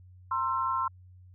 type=tone cluster; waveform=sine; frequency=926 / 1051 / 1339 Hz; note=A#5 / C6 / E6; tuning=-12 / +7 / +27 cents; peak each=-35 / -28 / -32 dBFS; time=0.31-0.88 s; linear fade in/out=5 ms; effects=added 91 Hz sine -50 dBFS peak until 1.34 s